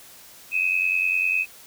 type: tone pair together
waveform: sine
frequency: 2519 / 2609 Hz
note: D#7 / E7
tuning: +21 / -18 cents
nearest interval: minor second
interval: 61 cents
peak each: -22 / -23 dBFS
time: 0.51-1.46 s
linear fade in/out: 50 ms
effects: white hiss -47 dBFS RMS until 1.66 s